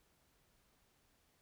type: silence
effects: pink hiss -74 dBFS RMS until 1.41 s